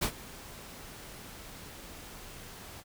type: noise with ADSR envelope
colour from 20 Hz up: pink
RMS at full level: -28 dBFS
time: 0.01-2.84 s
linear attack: 19 ms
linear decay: 79 ms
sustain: -19 dB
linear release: 49 ms
effects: none